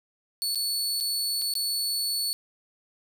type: tone with dropouts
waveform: sawtooth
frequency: 4435 Hz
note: C#8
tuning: in tune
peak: -23 dBFS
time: 0.42-2.33 s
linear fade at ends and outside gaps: 0 ms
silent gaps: 0.548-0.556 / 1.002-1.008 / 1.415-1.419 / 1.538-1.553 s
effects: none